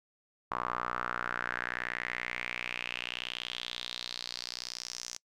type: tone with band-pass filter sweep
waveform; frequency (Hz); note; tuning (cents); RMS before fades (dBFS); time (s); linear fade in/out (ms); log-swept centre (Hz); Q
sawtooth; 60.7; B1; -29; -38; 0.51-5.17; 5; 1100 to 6000; 4.5
effects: noise-tail reverb RT60 0.1 s tail -26 dB re dry